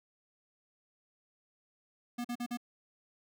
square tone bursts, 241.2 Hz, B3, 41 cents flat, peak -35 dBFS, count 4, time 2.18-2.573 s, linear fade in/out 10 ms, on 66 ms, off 43 ms, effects none

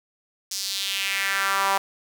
sawtooth tone with high-pass filter sweep, 195.8 Hz, G3, 2 cents flat, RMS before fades -25 dBFS, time 0.51-1.78 s, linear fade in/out 5 ms, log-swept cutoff 5600 to 870 Hz, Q 2.6, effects 8-bit

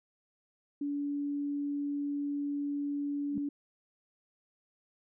sine tone, 286.7 Hz, D4, 42 cents flat, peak -31 dBFS, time 0.81-3.49 s, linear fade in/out 5 ms
sine tone with exponential growth, 211.6 Hz, G#3, 33 cents sharp, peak -29 dBFS, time 3.29-3.38 s, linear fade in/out 2 ms, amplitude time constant 19 ms
effects none

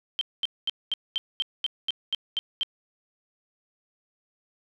sine tone bursts, 3136 Hz, G7, in tune, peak -23 dBFS, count 11, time 0.19-2.632 s, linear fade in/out 0 ms, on 22 ms, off 220 ms, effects none

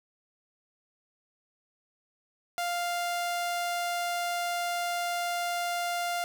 sawtooth tone, 698.5 Hz, F5, in tune, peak -25 dBFS, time 2.58-6.24 s, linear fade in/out 0 ms, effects none

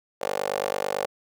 15% pulse tone with high-pass filter, 49 Hz, G1, in tune, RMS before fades -28 dBFS, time 0.21-1.06 s, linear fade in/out 10 ms, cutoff 570 Hz, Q 3.5, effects none

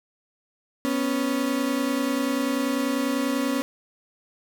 35% pulse tone pair together, 246.9 / 277.1 Hz, B3 / C#4, 0 / -1 cents, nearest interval major second, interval 199 cents, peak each -25 / -23 dBFS, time 0.85-3.62 s, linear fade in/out 0 ms, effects none

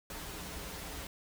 pink noise with comb filter, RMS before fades -43 dBFS, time 0.1-1.07 s, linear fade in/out 2 ms, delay 8.3 ms, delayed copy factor -0.8, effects none

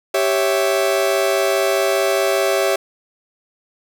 40% pulse chord, C# diminished, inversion second, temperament equal, 392 / 554.4 / 659.3 Hz, G4 / C#5 / E5, 0 / 0 / 0 cents, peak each -19 dBFS, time 0.14-2.76 s, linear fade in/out 5 ms, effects none

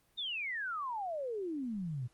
sine exponential sweep, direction down, 3729 to 115.7 Hz, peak -35 dBFS, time 0.17-2.08 s, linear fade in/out 20 ms, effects pink hiss -71 dBFS RMS until 2.13 s + Opus 24 kbps

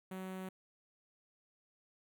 sawtooth tone with notch filter, 187.6 Hz, F#3, 24 cents sharp, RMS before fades -44 dBFS, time 0.11-0.49 s, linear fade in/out 5 ms, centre 5100 Hz, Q 0.85, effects none

